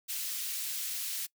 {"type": "high-pass noise", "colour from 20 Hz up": "white", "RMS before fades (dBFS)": -36, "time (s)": [0.08, 1.27], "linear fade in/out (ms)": 20, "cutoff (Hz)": 2600, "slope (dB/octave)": 12, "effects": ["noise-tail reverb RT60 0.1 s tail -22 dB re dry"]}